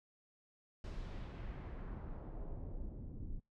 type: noise with low-pass filter sweep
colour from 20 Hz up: brown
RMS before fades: -45 dBFS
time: 0.84-3.4 s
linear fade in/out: 2 ms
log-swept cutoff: 5900 to 230 Hz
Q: 1
effects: noise-tail reverb RT60 0.2 s tail -25 dB re dry